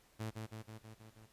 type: tone with echo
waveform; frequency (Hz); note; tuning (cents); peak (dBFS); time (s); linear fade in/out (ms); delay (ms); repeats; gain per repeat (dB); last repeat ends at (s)
sawtooth; 110; A2; 0; -35; 0.19-0.31; 20; 160; 6; -3; 1.27
effects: pink hiss -68 dBFS RMS until 1.32 s + resampled to 32000 Hz